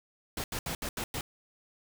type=noise bursts at uneven times; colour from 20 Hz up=pink; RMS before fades=-35 dBFS; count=6; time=0.37-0.44 / 0.52-0.59 / 0.66-0.75 / 0.82-0.89 / 0.97-1.04 / 1.14-1.21 s; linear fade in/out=2 ms; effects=none